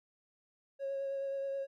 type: tone with vibrato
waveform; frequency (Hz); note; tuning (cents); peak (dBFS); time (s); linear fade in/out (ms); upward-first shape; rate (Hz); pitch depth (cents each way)
triangle; 548; C#5; -20; -31; 0.79-1.67; 50; triangle; 9.4; 17
effects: tanh soft clip ceiling -31 dBFS